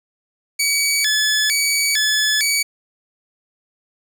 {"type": "tone with vibrato", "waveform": "15% pulse", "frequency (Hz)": 1975.5, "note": "B6", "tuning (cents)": 0, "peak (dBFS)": -9, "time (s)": [0.59, 2.63], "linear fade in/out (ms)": 10, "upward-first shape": "square", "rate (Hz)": 1.1, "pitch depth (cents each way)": 240, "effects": ["8-bit"]}